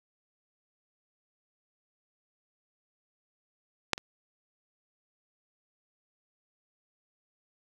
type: clicks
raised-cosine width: 0.2 ms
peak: -6 / -21 dBFS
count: 2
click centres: 3.933 / 3.979 s
effects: 8-bit